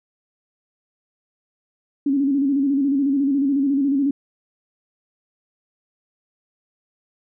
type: tone with vibrato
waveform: sine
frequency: 277.2 Hz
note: C#4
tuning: in tune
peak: -16 dBFS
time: 2.06-4.11 s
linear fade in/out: 5 ms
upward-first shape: square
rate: 14 Hz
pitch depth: 57 cents each way
effects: none